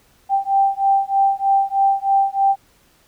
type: beating tone pair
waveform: sine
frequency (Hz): 784 / 787.2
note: G5 / G5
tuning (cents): 0 / +7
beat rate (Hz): 3.2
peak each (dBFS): -17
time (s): 0.29-2.56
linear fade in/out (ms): 50
effects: pink hiss -56 dBFS RMS until 3.07 s